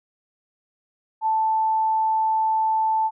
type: tone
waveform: sine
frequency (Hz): 880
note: A5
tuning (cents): 0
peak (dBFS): -18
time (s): 1.21-3.11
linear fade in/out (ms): 50
effects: none